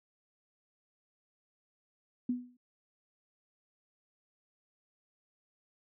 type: tone with exponential decay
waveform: sine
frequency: 246.9 Hz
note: B3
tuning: in tune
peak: -26 dBFS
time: 2.29-2.57 s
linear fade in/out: 5 ms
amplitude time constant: 59 ms
effects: none